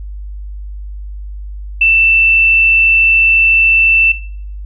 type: tone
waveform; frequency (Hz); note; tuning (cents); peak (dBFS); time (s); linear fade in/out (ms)
sine; 2666; E7; +19; -6; 1.81-4.12; 5
effects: noise-tail reverb RT60 0.6 s tail -19 dB re dry + added 50 Hz sine -23 dBFS peak until 4.65 s